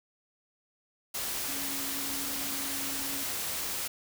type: tone in noise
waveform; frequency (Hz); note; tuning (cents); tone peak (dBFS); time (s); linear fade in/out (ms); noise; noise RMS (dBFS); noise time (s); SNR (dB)
sine; 275.5; C#4; -11; -42; 1.48-3.24; 10; white; -34; 1.14-3.88; -11
effects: none